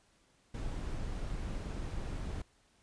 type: noise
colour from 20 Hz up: brown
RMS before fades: -38 dBFS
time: 0.54-2.42 s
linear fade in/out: 5 ms
effects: pink hiss -69 dBFS RMS until 2.82 s + resampled to 22050 Hz